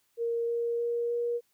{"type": "tone with pitch steps", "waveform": "sine", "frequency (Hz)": [466.2, 469.2, 472.2, 475.2], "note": ["A#4", "A#4", "A#4", "A#4"], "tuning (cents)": [0, 11, 22, 33], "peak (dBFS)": -27, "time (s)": [0.17, 1.41], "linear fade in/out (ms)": 50, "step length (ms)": 310, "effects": ["white hiss -72 dBFS RMS until 1.53 s"]}